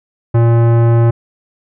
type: tone with tanh clipping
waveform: sine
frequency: 116.54 Hz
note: A#2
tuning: in tune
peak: -9 dBFS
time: 0.34-1.11 s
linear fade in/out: 10 ms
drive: 18 dB
effects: none